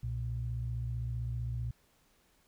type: tone pair together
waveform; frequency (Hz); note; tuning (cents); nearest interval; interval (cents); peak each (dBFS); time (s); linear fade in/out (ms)
sine; 63 / 118.52; B1 / A#2; +35 / +29; major seventh; 1094; -37 / -34; 0.03-1.71; 5
effects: tanh soft clip ceiling -25 dBFS + pink hiss -69 dBFS RMS until 2.47 s